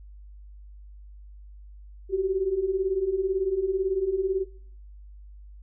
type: beating tone pair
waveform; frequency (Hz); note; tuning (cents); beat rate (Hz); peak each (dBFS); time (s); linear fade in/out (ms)
sine; 367.8 / 385.8; F#4 / G4; -10 / -28; 18; -28 / -24; 2.09-4.46; 50
effects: noise-tail reverb RT60 0.6 s tail -20 dB re dry + added 50 Hz sine -43 dBFS peak until 5.62 s